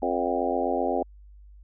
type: harmonic tone with a mistuned harmonic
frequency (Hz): 87.9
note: F2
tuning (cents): +12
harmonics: 3 / 4 / 5 / 6 / 7 / 8 / 9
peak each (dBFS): -31 / -31 / -31 / -31 / -31 / -31 / -31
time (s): 0.02-1.03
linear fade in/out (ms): 5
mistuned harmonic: 8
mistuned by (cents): +31
effects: added 50 Hz sine -46 dBFS peak until 1.63 s

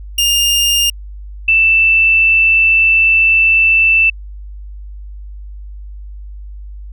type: tone pair in turn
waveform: sawtooth / sine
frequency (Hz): 2815 / 2656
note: F7 / E7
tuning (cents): +13 / +12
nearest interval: minor second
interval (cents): 101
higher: first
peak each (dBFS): -7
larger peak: neither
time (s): 0.18-0.9 / 1.48-4.1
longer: second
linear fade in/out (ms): 5
effects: added 50 Hz sine -27 dBFS peak until 6.92 s

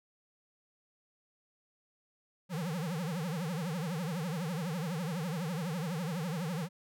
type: tone with vibrato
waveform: square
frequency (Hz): 167.7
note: E3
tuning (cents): +30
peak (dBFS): -34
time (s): 2.49-6.69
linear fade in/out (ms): 50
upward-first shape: triangle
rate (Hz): 12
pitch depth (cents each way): 260
effects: none

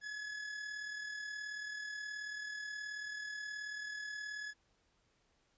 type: tone with amplitude modulation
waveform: 45% pulse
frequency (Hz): 1697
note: G#6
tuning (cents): +37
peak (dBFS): -39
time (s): 0.01-4.54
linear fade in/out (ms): 50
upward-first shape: sine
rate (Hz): 38.6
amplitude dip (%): 45
effects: pink hiss -75 dBFS RMS until 5.57 s + resampled to 16000 Hz

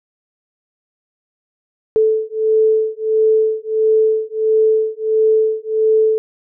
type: beating tone pair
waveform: sine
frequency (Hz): 437.1 / 438.6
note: A4 / A4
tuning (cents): -11 / -6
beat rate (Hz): 1.5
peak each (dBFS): -15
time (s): 1.96-6.18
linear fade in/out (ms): 0
effects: none

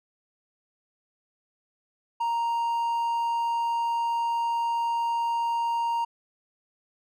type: tone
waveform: triangle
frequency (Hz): 932.3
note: A#5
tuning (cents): 0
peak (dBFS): -22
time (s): 2.2-6.05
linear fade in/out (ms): 10
effects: none

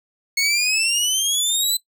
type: exponential sweep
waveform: 20% pulse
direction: up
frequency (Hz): 2183 to 4046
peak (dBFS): -12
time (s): 0.37-1.77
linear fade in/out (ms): 5
effects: noise-tail reverb RT60 0.1 s tail -19 dB re dry

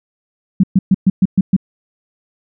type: tone bursts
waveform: sine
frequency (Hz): 189.7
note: F#3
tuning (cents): +43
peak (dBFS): -6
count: 7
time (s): 0.6-1.565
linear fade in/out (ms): 5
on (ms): 35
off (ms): 120
effects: none

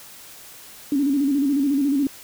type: tone with vibrato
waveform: sine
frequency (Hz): 280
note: C#4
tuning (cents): +18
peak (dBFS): -17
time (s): 0.92-2.07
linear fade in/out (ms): 2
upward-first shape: square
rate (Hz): 14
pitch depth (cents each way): 69
effects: white hiss -43 dBFS RMS until 2.23 s

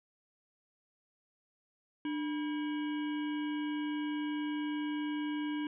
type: harmonic tone with a mistuned harmonic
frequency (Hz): 323.2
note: E4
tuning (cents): -34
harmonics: 1 / 3 / 5 / 7 / 9 / 10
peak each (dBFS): -33 / -46 / -48 / -50 / -50 / -55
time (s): 2.05-5.67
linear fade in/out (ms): 2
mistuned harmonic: 1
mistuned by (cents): -140
effects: none

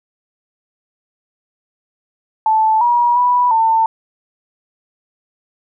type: tone with pitch steps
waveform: sine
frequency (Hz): 876 / 959 / 982 / 897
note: A5 / A#5 / B5 / A5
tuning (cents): -8 / +49 / -10 / +33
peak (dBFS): -10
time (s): 2.46-3.86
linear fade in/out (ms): 2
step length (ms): 350
effects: none

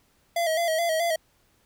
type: tone with vibrato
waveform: square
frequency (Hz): 659.3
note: E5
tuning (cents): 0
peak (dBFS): -23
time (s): 0.36-1.16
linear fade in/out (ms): 5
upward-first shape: square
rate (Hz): 4.7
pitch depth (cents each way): 59
effects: pink hiss -65 dBFS RMS until 1.65 s

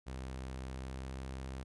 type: tone with pitch glide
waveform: sawtooth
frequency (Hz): 65 to 65.83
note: C2 to C2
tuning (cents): -11 to +11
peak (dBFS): -37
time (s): 0.06-1.64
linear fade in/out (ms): 20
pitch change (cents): +22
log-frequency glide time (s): 0.69-1.1
effects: resampled to 24000 Hz

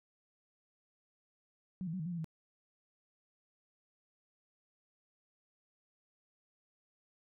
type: tone with pitch steps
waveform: sine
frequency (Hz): 185.5 / 161.3 / 187.3 / 156.6 / 178 / 170.4 / 159.9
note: F#3 / E3 / F#3 / D#3 / F3 / F3 / D#3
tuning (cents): +5 / -37 / +21 / +11 / +33 / -42 / +48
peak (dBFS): -36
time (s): 1.81-2.244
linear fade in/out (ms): 0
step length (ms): 62
effects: none

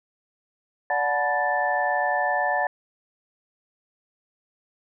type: tone cluster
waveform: sine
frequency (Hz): 582 / 732 / 864 / 972 / 1763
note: D5 / F#5 / A5 / B5 / A6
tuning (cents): -16 / -19 / -32 / -28 / +3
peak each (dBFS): -28 / -25 / -28 / -33 / -26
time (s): 0.9-2.67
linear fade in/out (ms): 2
effects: none

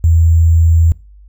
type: tone with sample-and-hold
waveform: sine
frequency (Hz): 82.41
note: E2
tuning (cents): 0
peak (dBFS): -6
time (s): 0.04-0.92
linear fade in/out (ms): 0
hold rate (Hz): 7350
effects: noise-tail reverb RT60 0.3 s tail -22 dB re dry + added 50 Hz sine -37 dBFS peak until 1.28 s

